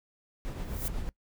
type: noise with tremolo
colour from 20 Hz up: brown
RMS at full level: -33 dBFS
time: 0.45-1.09 s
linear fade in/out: 0 ms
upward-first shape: triangle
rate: 8 Hz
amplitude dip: 50%
type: noise with exponential growth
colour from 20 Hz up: violet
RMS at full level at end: -32 dBFS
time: 0.57-0.88 s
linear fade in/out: 2 ms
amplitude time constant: 67 ms
effects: noise-tail reverb RT60 0.1 s tail -22 dB re dry